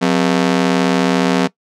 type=ring-modulated tone; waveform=sawtooth; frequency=221.4 Hz; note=A3; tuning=11 cents sharp; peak=-5 dBFS; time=0.01-1.48 s; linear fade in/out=20 ms; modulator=39.9 Hz; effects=noise-tail reverb RT60 0.1 s tail -20 dB re dry + low-pass 6000 Hz 12 dB/octave